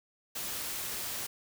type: noise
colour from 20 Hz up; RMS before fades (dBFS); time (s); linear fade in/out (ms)
white; -37; 0.35-1.27; 10
effects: none